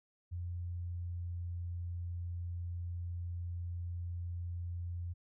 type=tone with pitch glide; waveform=sine; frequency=87.6 to 86.99 Hz; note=F2 to F2; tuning=+6 to -6 cents; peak=-37 dBFS; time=0.31-5.14 s; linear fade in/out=20 ms; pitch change=-12 cents; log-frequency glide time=0.41-1.54 s; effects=none